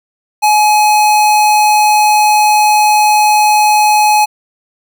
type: tone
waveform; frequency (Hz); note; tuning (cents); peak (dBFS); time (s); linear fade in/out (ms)
square; 845; G#5; +30; -7; 0.42-4.26; 20
effects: none